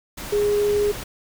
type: tone in noise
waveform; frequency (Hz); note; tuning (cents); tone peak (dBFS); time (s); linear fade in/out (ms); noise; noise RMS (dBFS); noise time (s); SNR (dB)
sine; 412.9; G#4; -10; -17; 0.32-0.92; 10; pink; -33; 0.17-1.04; +13
effects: none